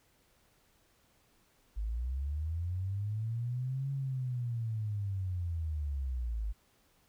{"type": "linear two-way sweep", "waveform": "sine", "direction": "up then down", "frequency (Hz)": [50.1, 138.59, 50.1], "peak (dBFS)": -32, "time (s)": [1.76, 6.53], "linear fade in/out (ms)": 20, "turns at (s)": 3.91, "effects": ["pink hiss -69 dBFS RMS until 7.08 s"]}